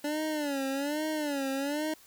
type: tone with vibrato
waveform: 25% pulse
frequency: 289.5 Hz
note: D4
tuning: 25 cents flat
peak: -26 dBFS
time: 0.04-1.94 s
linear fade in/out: 5 ms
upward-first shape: sine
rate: 1.2 Hz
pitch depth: 130 cents each way
effects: white hiss -57 dBFS RMS until 2.06 s